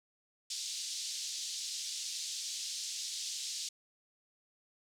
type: band-pass noise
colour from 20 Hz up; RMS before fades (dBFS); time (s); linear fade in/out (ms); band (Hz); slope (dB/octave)
pink; -40; 0.5-3.69; 5; 3800 to 7600; 24
effects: none